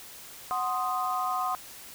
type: chord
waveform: sine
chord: C diminished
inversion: second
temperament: equal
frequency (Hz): 740 / 1046.5 / 1244.5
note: Gb5 / C6 / Eb6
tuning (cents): 0 / 0 / 0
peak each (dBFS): -31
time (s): 0.51-1.55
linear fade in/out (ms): 0
effects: white hiss -46 dBFS RMS until 1.94 s